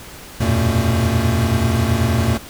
square tone cluster, 81.8 / 92.3 / 114.6 / 122.5 / 225.4 Hz, E2 / F#2 / A#2 / B2 / A3, -13 / -4 / -29 / -14 / +42 cents, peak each -22 dBFS, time 0.4-2.38 s, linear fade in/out 10 ms, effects pink hiss -37 dBFS RMS until 2.49 s

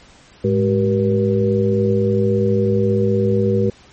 sine tone cluster, 107.4 / 207.2 / 382.7 / 479.1 Hz, A2 / G#3 / G4 / A#4, -41 / -4 / -42 / +47 cents, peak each -19 dBFS, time 0.44-3.7 s, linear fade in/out 5 ms, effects pink hiss -47 dBFS RMS until 3.92 s + MP3 32 kbps

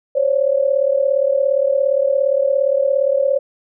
sine tone pair together, 531.7 / 569 Hz, C5 / C#5, +28 / +45 cents, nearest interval minor second, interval 117 cents, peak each -16 dBFS, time 0.15-3.39 s, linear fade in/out 10 ms, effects none

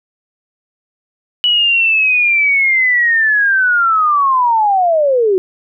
sine linear sweep, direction down, 2953 to 360 Hz, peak -9 dBFS, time 1.44-5.38 s, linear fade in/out 0 ms, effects none

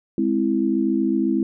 sine chord, Ab augmented, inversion none, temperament equal, 207.7 / 261.6 / 329.6 Hz, Ab3 / C4 / E4, 0 / 0 / 0 cents, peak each -23 / -22 / -21 dBFS, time 0.18-1.43 s, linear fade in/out 2 ms, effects none

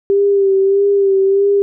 sine tone with vibrato, 394.3 Hz, G4, 10 cents sharp, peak -9 dBFS, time 0.1-1.62 s, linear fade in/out 0 ms, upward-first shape sine, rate 1.6 Hz, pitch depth 36 cents each way, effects none

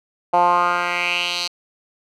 10% pulse tone with band-pass filter sweep, 175.6 Hz, F3, 10 cents sharp, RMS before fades -19 dBFS, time 0.33-1.48 s, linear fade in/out 10 ms, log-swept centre 780 to 4400 Hz, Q 3.4, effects none

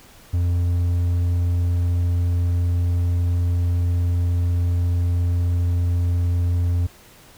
triangle tone, 87.31 Hz, F2, in tune, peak -15 dBFS, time 0.33-6.87 s, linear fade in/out 10 ms, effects pink hiss -48 dBFS RMS until 7.37 s

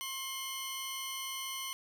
15% pulse tone pair together, 1065.5 / 2993 Hz, C6 / F#7, +31 / +19 cents, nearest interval octave + tritone, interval 1788 cents, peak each -34 / -33 dBFS, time 0.01-1.73 s, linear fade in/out 0 ms, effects none

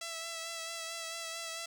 5% pulse tone with vibrato, 662 Hz, E5, 7 cents sharp, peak -27 dBFS, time 0.01-1.66 s, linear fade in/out 5 ms, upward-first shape sine, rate 4.5 Hz, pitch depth 23 cents each way, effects none

